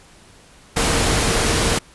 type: tone in noise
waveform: sine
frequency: 461.1 Hz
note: A#4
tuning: 19 cents flat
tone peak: -28 dBFS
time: 0.76-1.79 s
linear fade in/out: 10 ms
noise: pink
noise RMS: -18 dBFS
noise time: 0.76-1.79 s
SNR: -13 dB
effects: pink hiss -48 dBFS RMS until 1.94 s + resampled to 24000 Hz